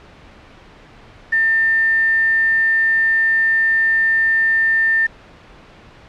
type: tone with quantisation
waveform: sine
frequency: 1800 Hz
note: A6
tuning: 39 cents sharp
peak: -12 dBFS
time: 1.32-5.07 s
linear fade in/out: 10 ms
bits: 5
effects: pink hiss -43 dBFS RMS until 6.08 s + low-pass 3000 Hz 12 dB/octave